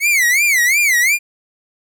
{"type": "tone with vibrato", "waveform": "45% pulse", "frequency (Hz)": 2135, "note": "C7", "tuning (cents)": 34, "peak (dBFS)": -11, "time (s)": [0, 1.19], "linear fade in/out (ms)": 50, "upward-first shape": "sine", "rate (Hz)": 2.8, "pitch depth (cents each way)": 210, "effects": []}